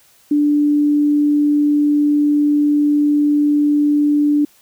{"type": "tone", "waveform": "sine", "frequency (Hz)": 293.7, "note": "D4", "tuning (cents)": 0, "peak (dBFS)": -11, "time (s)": [0.31, 4.45], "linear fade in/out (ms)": 5, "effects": ["white hiss -52 dBFS RMS until 4.61 s"]}